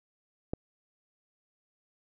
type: click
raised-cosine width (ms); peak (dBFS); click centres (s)
2; -18; 0.535
effects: none